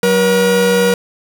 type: tone pair together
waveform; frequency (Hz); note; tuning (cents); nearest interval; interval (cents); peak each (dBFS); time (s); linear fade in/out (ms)
45% pulse; 187.62 / 479.1; F#3 / A#4; +24 / +47; octave + major third; 1623; -16 / -11; 0.03-0.94; 2
effects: none